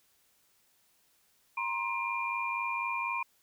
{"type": "tone cluster", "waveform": "sine", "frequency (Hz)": [947, 1051, 2395], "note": ["A#5", "C6", "D7"], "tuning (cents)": [27, 7, 33], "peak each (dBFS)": [-36, -35, -34], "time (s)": [1.57, 3.23], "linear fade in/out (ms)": 5, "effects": ["white hiss -69 dBFS RMS until 3.42 s"]}